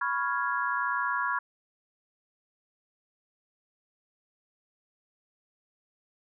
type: chord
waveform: sine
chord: C# dominant seventh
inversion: third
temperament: equal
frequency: 987.8 / 1108.7 / 1396.9 / 1661.2 Hz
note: B5 / C#6 / E#6 / G#6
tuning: 0 / 0 / 0 / 0 cents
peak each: -32 dBFS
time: 0.01-1.39 s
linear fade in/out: 5 ms
effects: none